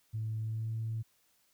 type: tone with pitch glide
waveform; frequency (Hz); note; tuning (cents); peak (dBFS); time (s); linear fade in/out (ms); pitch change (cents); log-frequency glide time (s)
sine; 110 to 112.05; A2 to A2; 0 to +32; -32; 0.13-1.03; 20; +32; 0.41-0.73
effects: tanh soft clip ceiling -28 dBFS + white hiss -71 dBFS RMS until 1.53 s